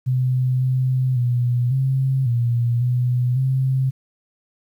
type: tone with pitch steps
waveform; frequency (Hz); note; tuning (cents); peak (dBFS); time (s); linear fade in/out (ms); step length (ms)
sine; 127.8 / 129.1 / 122.2 / 133.1 / 119 / 124 / 131.9; C3 / C3 / B2 / C3 / A#2 / B2 / C3; -40 / -23 / -18 / +30 / +36 / +7 / +14; -16; 0.06-3.91; 20; 550
effects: 9-bit